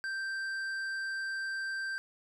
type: tone with tanh clipping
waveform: sine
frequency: 1568 Hz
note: G6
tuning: in tune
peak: -35 dBFS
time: 0.04-1.98 s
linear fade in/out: 0 ms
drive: 9 dB
effects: none